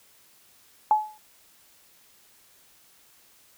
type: tone with exponential decay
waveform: sine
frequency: 855 Hz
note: A5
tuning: 50 cents flat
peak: -13 dBFS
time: 0.91-1.18 s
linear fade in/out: 1 ms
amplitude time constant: 57 ms
effects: white hiss -58 dBFS RMS until 3.57 s